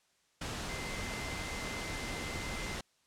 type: tone in noise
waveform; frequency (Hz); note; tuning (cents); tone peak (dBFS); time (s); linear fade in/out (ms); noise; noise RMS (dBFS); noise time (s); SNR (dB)
sine; 2070; C7; -19; -44; 0.69-2.75; 5; pink; -39; 0.41-2.81; -8
effects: white hiss -72 dBFS RMS until 3.06 s + low-pass 8000 Hz 12 dB/octave